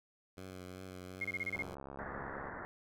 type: tone with vibrato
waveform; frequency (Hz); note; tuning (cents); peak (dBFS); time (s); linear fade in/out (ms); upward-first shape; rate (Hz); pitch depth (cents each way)
10% pulse; 92.5; F#2; 0; -38; 0.37-1.75; 5; triangle; 2.7; 35
type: tone bursts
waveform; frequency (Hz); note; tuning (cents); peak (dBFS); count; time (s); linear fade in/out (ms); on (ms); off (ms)
sine; 2144; C7; +42; -34; 7; 1.21-1.624; 5; 36; 27
type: click train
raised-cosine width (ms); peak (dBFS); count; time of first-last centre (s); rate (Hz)
1; -32; 65; 1.55-2.486; 68.4
type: low-pass noise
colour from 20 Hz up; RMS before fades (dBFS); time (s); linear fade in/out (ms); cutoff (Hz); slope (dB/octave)
white; -45; 1.99-2.65; 0; 1900; 96
effects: none